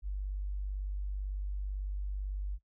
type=tone; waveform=sine; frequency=49 Hz; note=G1; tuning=in tune; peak=-33 dBFS; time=0.02-2.59 s; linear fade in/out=50 ms; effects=noise-tail reverb RT60 0.1 s tail -22 dB re dry